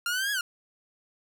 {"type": "exponential two-way sweep", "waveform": "sawtooth", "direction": "up then down", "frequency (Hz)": [1385, 1688, 1385], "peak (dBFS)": -23, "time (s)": [0.06, 0.41], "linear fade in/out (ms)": 2, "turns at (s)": 0.32, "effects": []}